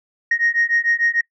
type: beating tone pair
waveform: sine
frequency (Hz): 1864.7 / 1871.4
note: A#6 / A#6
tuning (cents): 0 / +6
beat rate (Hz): 6.7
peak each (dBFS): -18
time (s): 0.31-1.21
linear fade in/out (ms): 5
effects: noise-tail reverb RT60 0.1 s tail -23 dB re dry + tanh soft clip ceiling -9 dBFS